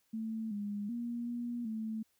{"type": "tone with pitch steps", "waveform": "sine", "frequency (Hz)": [222.1, 205, 237.2, 239.3, 220.2], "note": ["A3", "G#3", "A#3", "A#3", "A3"], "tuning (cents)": [16, -22, 30, 46, 2], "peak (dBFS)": -35, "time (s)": [0.13, 2.03], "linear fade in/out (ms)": 10, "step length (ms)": 380, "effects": ["white hiss -75 dBFS RMS until 2.19 s"]}